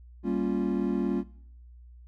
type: chord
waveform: triangle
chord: G half-diminished seventh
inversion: none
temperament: equal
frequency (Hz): 196 / 233.1 / 277.2 / 349.2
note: G3 / Bb3 / Db4 / F4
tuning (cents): 0 / 0 / 0 / 0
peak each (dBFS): -29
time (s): 0.23-1.24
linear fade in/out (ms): 50
effects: noise-tail reverb RT60 0.6 s tail -19 dB re dry + added 60 Hz sine -47 dBFS peak until 2.07 s